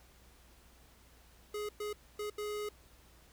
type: tone bursts at uneven times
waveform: square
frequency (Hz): 418.4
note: G#4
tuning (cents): +13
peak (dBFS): -37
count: 4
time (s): 1.54-1.69 / 1.8-1.93 / 2.19-2.3 / 2.38-2.69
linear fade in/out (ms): 5
effects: added 60 Hz sine -62 dBFS peak until 3.32 s + pink hiss -63 dBFS RMS until 3.32 s